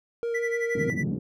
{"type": "tone with vibrato", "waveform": "triangle", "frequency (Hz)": 466.2, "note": "A#4", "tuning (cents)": 0, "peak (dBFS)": -24, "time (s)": [0.23, 0.9], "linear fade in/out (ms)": 0, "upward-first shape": "sine", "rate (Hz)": 6.5, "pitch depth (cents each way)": 10}
{"type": "tone with tremolo", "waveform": "triangle", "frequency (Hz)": 1975.5, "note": "B6", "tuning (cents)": 0, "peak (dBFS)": -25, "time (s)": [0.34, 1.04], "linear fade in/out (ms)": 10, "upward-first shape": "sine", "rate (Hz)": 11, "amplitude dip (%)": 90}
{"type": "band-pass noise", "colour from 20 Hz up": "white", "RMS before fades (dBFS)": -29, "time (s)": [0.75, 1.19], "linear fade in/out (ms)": 5, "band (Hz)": [120, 260], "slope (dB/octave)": 24}
{"effects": []}